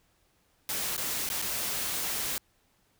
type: noise with dropouts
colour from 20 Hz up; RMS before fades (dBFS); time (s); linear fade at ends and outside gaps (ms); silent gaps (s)
white; -32; 0.69-2.38; 1; 0.966-0.978 / 1.29-1.3 / 1.417-1.422
effects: pink hiss -69 dBFS RMS until 2.99 s